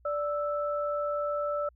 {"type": "tone pair together", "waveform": "sine", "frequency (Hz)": [585.3, 1318.5], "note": ["D5", "E6"], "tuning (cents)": [-6, 0], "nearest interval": "octave + major second", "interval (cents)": 1406, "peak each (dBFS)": [-29, -33], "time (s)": [0.05, 1.69], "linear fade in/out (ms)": 5, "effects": ["added 60 Hz sine -58 dBFS peak until 1.75 s"]}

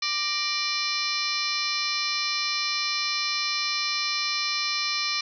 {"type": "harmonic tone with a mistuned harmonic", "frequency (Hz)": 590, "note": "D5", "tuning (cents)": 8, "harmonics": [2, 3, 4, 5, 6, 7, 8, 9, 10], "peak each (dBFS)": [-34, -38, -30, -39, -37, -30, -36, -31, -39], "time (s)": [0.02, 5.21], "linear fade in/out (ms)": 5, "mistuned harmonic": 3, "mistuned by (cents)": 89, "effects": []}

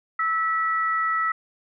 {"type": "tone pair together", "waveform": "sine", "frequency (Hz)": [1309, 1944.4], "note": ["E6", "B6"], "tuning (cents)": [-13, -28], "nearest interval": "perfect fifth", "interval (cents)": 685, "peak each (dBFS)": [-22, -26], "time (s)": [0.19, 1.32], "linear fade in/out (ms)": 5, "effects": []}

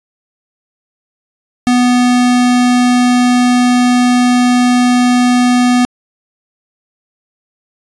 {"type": "tone", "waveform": "square", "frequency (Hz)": 246.8, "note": "B3", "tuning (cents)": -1, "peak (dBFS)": -8, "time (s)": [1.67, 5.85], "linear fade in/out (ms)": 0, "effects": ["resampled to 22050 Hz"]}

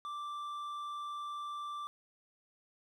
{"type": "tone with hard clipping", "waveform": "triangle", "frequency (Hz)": 1174.7, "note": "D6", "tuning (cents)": 0, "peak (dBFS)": -40, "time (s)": [0.05, 1.87], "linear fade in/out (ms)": 0, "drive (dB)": 9, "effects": []}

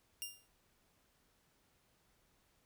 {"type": "tone with exponential decay", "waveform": "10% pulse", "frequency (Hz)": 2800, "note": "F7", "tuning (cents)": 4, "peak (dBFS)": -29, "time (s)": [0.22, 0.48], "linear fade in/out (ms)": 0, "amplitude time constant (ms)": 56, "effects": ["pink hiss -74 dBFS RMS until 2.65 s"]}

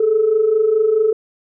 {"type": "tone pair together", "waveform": "sine", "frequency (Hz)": [415.3, 440], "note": ["G#4", "A4"], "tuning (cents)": [0, 0], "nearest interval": "minor second", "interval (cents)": 100, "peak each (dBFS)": [-18, -12], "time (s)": [0, 1.13], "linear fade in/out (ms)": 5, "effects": ["tanh soft clip ceiling -6 dBFS"]}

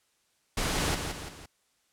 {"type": "noise with echo", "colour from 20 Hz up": "pink", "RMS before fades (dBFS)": -29, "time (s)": [0.57, 0.95], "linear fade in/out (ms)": 5, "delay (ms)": 170, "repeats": 3, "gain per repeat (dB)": -6, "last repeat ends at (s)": 1.46, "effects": ["white hiss -71 dBFS RMS until 1.92 s", "low-pass 10000 Hz 12 dB/octave"]}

